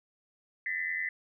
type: tone cluster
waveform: sine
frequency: 1780 / 1937 / 2027 Hz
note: A6 / B6 / B6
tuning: +20 / -34 / +45 cents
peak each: -36 / -37 / -33 dBFS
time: 0.66-1.09 s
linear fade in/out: 2 ms
effects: none